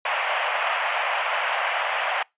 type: band-pass noise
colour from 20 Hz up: pink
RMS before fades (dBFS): -25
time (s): 0.05-2.23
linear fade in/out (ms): 5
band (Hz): 600 to 3000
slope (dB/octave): 48
effects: noise-tail reverb RT60 0.2 s tail -25 dB re dry + resampled to 8000 Hz